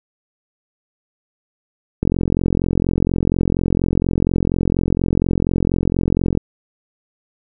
click train, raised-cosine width 3 ms, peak -4 dBFS, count 193, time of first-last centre 2.03-6.374 s, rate 44.2 Hz, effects none

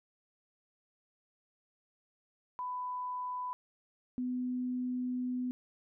sine tone pair in turn, 997 / 250.5 Hz, B5 / B3, +16 / +25 cents, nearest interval 2 octaves, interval 2391 cents, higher first, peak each -35 / -32 dBFS, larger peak second, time 2.59-3.53 / 4.18-5.51 s, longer second, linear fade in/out 0 ms, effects none

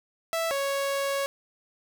sawtooth tone pair in turn, 659.3 / 554.4 Hz, E5 / C#5, 0 / 0 cents, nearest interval minor third, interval 300 cents, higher first, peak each -22 dBFS, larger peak neither, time 0.33-0.51 / 0.51-1.26 s, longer second, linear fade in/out 0 ms, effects none

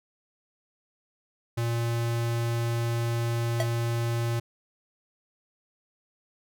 square tone, 117.1 Hz, A#2, 8 cents sharp, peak -26 dBFS, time 1.57-4.4 s, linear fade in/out 10 ms
square tone with exponential decay, 652 Hz, E5, 19 cents flat, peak -22 dBFS, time 3.6-3.69 s, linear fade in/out 1 ms, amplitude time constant 18 ms
effects none

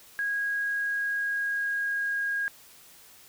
sine tone with pitch glide, 1644 to 1631.7 Hz, G#6 to G#6, -18 to -31 cents, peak -26 dBFS, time 0.19-2.48 s, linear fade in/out 0 ms, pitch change -13 cents, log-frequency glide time 0.7-2.35 s, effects white hiss -53 dBFS RMS until 3.28 s

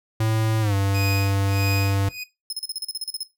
square tone with pitch glide, 110.5 to 98.44 Hz, A2 to G2, +8 to +8 cents, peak -20 dBFS, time 0.2-2.09 s, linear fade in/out 5 ms, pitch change -200 cents, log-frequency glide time 0.61-0.74 s
25% pulse tone with tremolo, 2488 Hz, D#7, 1 cent flat, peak -21 dBFS, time 0.94-2.24 s, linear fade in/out 10 ms, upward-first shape sine, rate 1.6 Hz, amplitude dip 100%
sawtooth tone bursts, 5160 Hz, E8, 38 cents flat, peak -23 dBFS, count 12, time 2.5-3.232 s, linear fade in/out 2 ms, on 28 ms, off 36 ms
effects noise-tail reverb RT60 0.2 s tail -17 dB re dry

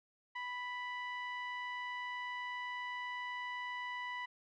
sawtooth tone with low-pass filter, 987.8 Hz, B5, in tune, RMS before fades -42 dBFS, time 0.35-4.26 s, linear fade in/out 10 ms, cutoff 2300 Hz, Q 2.8, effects none

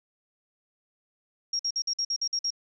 sine tone bursts, 5588 Hz, F8, in tune, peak -25 dBFS, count 9, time 1.53-2.505 s, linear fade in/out 5 ms, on 63 ms, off 51 ms, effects none

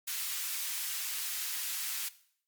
white high-pass noise, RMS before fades -36 dBFS, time 0.07-2.09 s, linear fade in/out 10 ms, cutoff 1600 Hz, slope 12 dB/octave, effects noise-tail reverb RT60 0.6 s tail -17 dB re dry + Opus 48 kbps

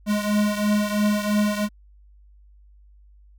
square beating tone pair, 207.7 / 210.7 Hz, G#3 / G#3, 0 / +25 cents, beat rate 3 Hz, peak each -21 / -25 dBFS, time 0.06-1.69 s, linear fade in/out 50 ms, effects added 50 Hz sine -48 dBFS peak until 3.38 s + MP3 96 kbps

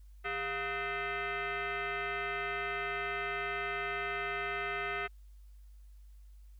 sine tone with frequency modulation, 402.9 Hz, G4, 48 cents sharp, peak -33 dBFS, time 0.24-5.08 s, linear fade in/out 20 ms, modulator 555 Hz, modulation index 4, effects added 50 Hz sine -51 dBFS peak until 6.59 s + white hiss -75 dBFS RMS until 6.59 s

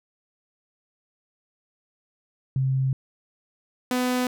sine / sawtooth tone pair in turn, 132.7 / 250.5 Hz, C3 / B3, +25 / +25 cents, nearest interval major seventh, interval 1100 cents, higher second, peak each -20 / -18 dBFS, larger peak second, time 2.56-2.93 / 3.91-4.27 s, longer first, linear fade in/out 2 ms, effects none

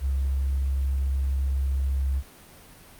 sine tone, 67.6 Hz, C#2, 43 cents flat, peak -22 dBFS, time 0-2.23 s, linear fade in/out 50 ms, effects pink hiss -49 dBFS RMS until 2.99 s + Opus 32 kbps

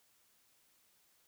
silence, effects white hiss -71 dBFS RMS until 1.27 s

